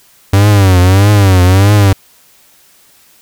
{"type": "tone with vibrato", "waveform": "45% pulse", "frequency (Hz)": 96.7, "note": "G2", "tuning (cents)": -23, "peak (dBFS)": -4, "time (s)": [0.33, 1.93], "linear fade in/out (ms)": 5, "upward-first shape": "triangle", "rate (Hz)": 1.6, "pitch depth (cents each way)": 150, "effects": ["white hiss -46 dBFS RMS until 3.21 s"]}